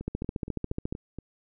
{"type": "two click trains", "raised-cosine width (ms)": 3, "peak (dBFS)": [-24, -17], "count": [6, 13], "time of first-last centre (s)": [[0.01, 1.186], [0.08, 0.925]], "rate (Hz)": [4.25, 14.2], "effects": []}